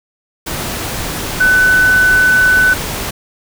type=tone in noise; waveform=sine; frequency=1500 Hz; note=F#6; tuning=23 cents sharp; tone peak=-7 dBFS; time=1.4-2.74 s; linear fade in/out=10 ms; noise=pink; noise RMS=-21 dBFS; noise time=0.46-3.11 s; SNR=+11 dB; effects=none